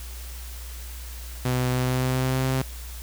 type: tone with pitch glide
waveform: sawtooth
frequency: 126.2 to 131.26 Hz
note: B2 to C3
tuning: +38 to +6 cents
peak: -18 dBFS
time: 1.45-2.62 s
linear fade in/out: 5 ms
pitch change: +68 cents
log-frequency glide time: 1.69-2.5 s
effects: added 60 Hz sine -35 dBFS peak until 3.02 s + white hiss -43 dBFS RMS until 3.02 s